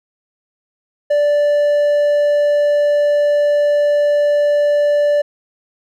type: tone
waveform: triangle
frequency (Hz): 585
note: D5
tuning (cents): -7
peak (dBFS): -9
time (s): 1.1-5.22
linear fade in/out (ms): 10
effects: none